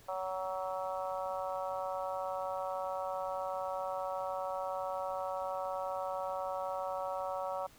harmonic tone, 187.6 Hz, F#3, 24 cents sharp, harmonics 3 / 4 / 5 / 6 / 7, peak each -38 / -40 / -42 / -44 / -45 dBFS, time 0.08-7.67 s, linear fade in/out 10 ms, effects pink hiss -60 dBFS RMS until 7.78 s

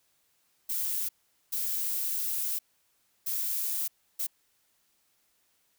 violet noise bursts at uneven times, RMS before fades -31 dBFS, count 4, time 0.69-1.09 / 1.52-2.59 / 3.26-3.88 / 4.19-4.27 s, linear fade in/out 10 ms, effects white hiss -71 dBFS RMS until 5.78 s

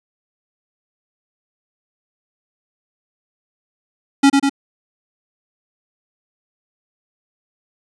square tone with echo, 277.4 Hz, C#4, 1 cent sharp, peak -8 dBFS, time 4.23-4.3 s, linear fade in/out 10 ms, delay 98 ms, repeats 2, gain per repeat -3 dB, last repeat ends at 4.496 s, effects resampled to 22050 Hz

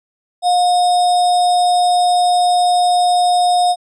sine tone with sample-and-hold, 714 Hz, F5, 38 cents sharp, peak -10 dBFS, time 0.42-3.76 s, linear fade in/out 50 ms, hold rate 4410 Hz, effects resampled to 22050 Hz

